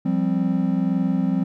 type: chord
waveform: triangle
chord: F suspended second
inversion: none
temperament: just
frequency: 174.61 / 196.44 / 261.9 Hz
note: F3 / G3 / C4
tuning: 0 / +4 / +2 cents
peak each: -21 dBFS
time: 0.05-1.44 s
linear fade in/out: 10 ms
effects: none